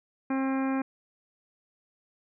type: harmonic tone with a mistuned harmonic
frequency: 267.1 Hz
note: C4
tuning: 36 cents sharp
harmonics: 1 / 2 / 3 / 4 / 5 / 6 / 7 / 8 / 9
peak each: -26 / -37 / -37 / -39 / -43 / -42 / -49 / -48 / -45 dBFS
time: 0.3-0.82 s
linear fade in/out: 5 ms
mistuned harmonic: 8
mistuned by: -31 cents
effects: none